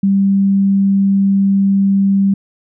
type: tone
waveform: sine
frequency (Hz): 196.4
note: G3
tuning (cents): +4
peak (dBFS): -9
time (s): 0.03-2.34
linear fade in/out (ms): 5
effects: none